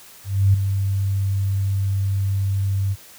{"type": "tone with ADSR envelope", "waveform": "sine", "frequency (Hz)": 98, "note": "G2", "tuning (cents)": 0, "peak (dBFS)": -10, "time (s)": [0.24, 2.96], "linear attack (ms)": 300, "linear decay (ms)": 5, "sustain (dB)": -8, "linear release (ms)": 42, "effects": ["white hiss -45 dBFS RMS until 3.18 s"]}